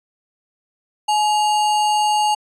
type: tone with sample-and-hold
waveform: sine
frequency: 846 Hz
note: G#5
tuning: 32 cents sharp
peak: -14 dBFS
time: 1.08-2.35 s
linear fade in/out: 10 ms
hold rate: 3675 Hz
effects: resampled to 22050 Hz